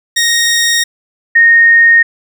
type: tone pair in turn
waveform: 15% pulse / sine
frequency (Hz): 1864.7 / 1851.8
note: A#6 / A#6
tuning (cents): 0 / -12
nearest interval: unison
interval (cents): 12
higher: first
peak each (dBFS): -3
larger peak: neither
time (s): 0.16-0.84 / 1.35-2.03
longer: neither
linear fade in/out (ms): 10
effects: none